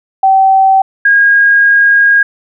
sine tone pair in turn, 770 / 1631.6 Hz, G5 / G#6, -31 / -31 cents, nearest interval octave + minor second, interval 1300 cents, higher second, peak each -4 dBFS, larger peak neither, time 0.23-0.82 / 1.05-2.23 s, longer second, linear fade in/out 5 ms, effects none

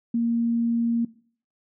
sine tone, 233.1 Hz, A#3, in tune, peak -20 dBFS, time 0.14-1.05 s, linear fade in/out 5 ms, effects noise-tail reverb RT60 0.5 s tail -20 dB re dry

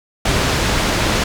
pink low-pass noise, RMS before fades -17 dBFS, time 0.25-1.24 s, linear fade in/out 5 ms, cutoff 6300 Hz, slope 12 dB/octave, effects none

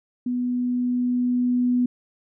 sine tone with level ramp, 246.9 Hz, B3, in tune, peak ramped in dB -22 to -17 dBFS, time 0.26-1.86 s, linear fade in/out 5 ms, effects none

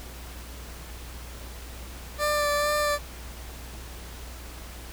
20% pulse tone with vibrato, 590 Hz, D5, 8 cents sharp, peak -18 dBFS, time 2.18-2.99 s, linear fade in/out 50 ms, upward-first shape sine, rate 2.2 Hz, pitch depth 18 cents each way, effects added 60 Hz sine -40 dBFS peak until 4.92 s + pink hiss -44 dBFS RMS until 4.92 s

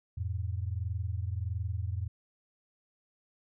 sine tone pair together, 86.1 / 107.6 Hz, F2 / A2, -24 / -38 cents, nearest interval major third, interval 386 cents, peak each -33 / -35 dBFS, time 0.17-2.08 s, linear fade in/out 10 ms, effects none

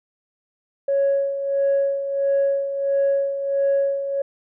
sine tone with tremolo, 554.4 Hz, C#5, in tune, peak -14 dBFS, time 0.88-4.22 s, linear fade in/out 5 ms, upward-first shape sine, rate 1.5 Hz, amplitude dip 65%, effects tanh soft clip ceiling -13 dBFS

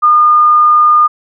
sine tone, 1216 Hz, D#6, 40 cents flat, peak -4 dBFS, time 0.02-1.08 s, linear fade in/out 20 ms, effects none

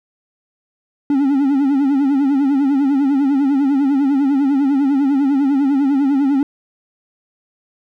triangle tone with vibrato, 277.2 Hz, C#4, in tune, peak -10 dBFS, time 1.1-6.43 s, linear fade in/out 2 ms, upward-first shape sine, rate 10 Hz, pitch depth 91 cents each way, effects none

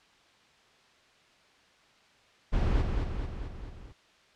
brown noise with echo, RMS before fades -26 dBFS, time 2.52-2.83 s, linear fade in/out 20 ms, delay 220 ms, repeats 5, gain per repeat -4 dB, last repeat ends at 3.93 s, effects white hiss -61 dBFS RMS until 4.35 s + low-pass 4000 Hz 12 dB/octave

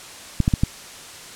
clicks, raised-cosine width 5 ms, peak -4 dBFS, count 4, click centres 0.403 / 0.479 / 0.538 / 0.635 s, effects white hiss -39 dBFS RMS until 1.35 s + low-pass 9000 Hz 12 dB/octave

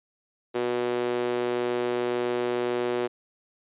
sawtooth tone with high-pass filter, 121.8 Hz, B2, 24 cents flat, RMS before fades -27 dBFS, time 0.54-3.08 s, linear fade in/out 20 ms, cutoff 390 Hz, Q 3.3, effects resampled to 8000 Hz

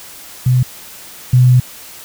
sine tone pair in turn, 126.4 / 125.74 Hz, B2 / B2, +41 / +32 cents, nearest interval unison, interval 9 cents, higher first, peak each -8 / -5 dBFS, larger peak second, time 0.46-0.63 / 1.33-1.6 s, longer second, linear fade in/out 5 ms, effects white hiss -35 dBFS RMS until 2.04 s

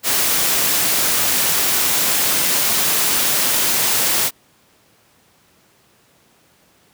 white noise, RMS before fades -17 dBFS, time 0.03-4.31 s, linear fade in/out 50 ms, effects pink hiss -55 dBFS RMS until 6.93 s + high-pass 100 Hz 12 dB/octave

